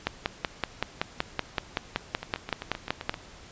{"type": "two click trains", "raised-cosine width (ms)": 0.3, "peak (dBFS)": [-9, -18], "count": [17, 8], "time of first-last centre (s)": [[0.07, 3.095], [2.23, 3.141]], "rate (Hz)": [5.29, 7.68], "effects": ["pink hiss -49 dBFS RMS until 3.51 s", "resampled to 16000 Hz"]}